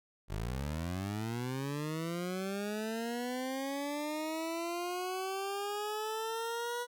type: linear sweep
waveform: 20% pulse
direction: up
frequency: 47 to 487.7 Hz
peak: -30 dBFS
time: 0.28-6.87 s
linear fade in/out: 50 ms
effects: none